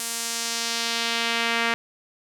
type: tone with band-pass filter sweep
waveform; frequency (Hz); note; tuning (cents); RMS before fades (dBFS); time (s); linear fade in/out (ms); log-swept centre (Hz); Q
sawtooth; 231.7; A#3; -10; -26; 0-1.74; 0; 9200 to 2100; 1.2
effects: none